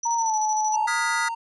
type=tone with tremolo; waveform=sine; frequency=5920 Hz; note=F#8; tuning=in tune; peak=-26 dBFS; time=0.03-0.76 s; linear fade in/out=5 ms; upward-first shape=square; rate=13 Hz; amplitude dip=60%
type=tone with pitch glide; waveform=sine; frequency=932.3 to 859.9 Hz; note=A#5 to A5; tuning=0 to -40 cents; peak=-21 dBFS; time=0.05-0.87 s; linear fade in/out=10 ms; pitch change=-140 cents; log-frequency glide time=0.16-0.36 s
type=tone; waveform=triangle; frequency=920 Hz; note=A#5; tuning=23 cents flat; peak=-25 dBFS; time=0.73-1.35 s; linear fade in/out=10 ms
type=chord; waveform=square; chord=F half-diminished seventh; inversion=third; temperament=equal with one note detuned; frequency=1244.5 / 1421.3 / 1661.2 / 1975.5 Hz; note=Eb6 / F6 / Ab6 / Cb7; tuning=0 / +30 / 0 / 0 cents; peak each=-30 / -28 / -34 / -28 dBFS; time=0.87-1.29 s; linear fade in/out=10 ms
effects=resampled to 24000 Hz